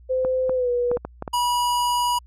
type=tone with pitch glide; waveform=sine; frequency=515 to 486.1 Hz; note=C5 to B4; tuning=-28 to -28 cents; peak=-19 dBFS; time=0.09-0.98 s; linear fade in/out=20 ms; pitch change=-100 cents; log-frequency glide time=0.54-0.7 s
type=clicks; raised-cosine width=1 ms; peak=-15 dBFS; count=7; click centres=0.249 / 0.495 / 0.915 / 0.971 / 1.05 / 1.224 / 1.278 s
type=tone; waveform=square; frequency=971 Hz; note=B5; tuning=30 cents flat; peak=-20 dBFS; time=1.33-2.19 s; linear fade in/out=10 ms
effects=added 60 Hz sine -45 dBFS peak until 2.26 s + resampled to 32000 Hz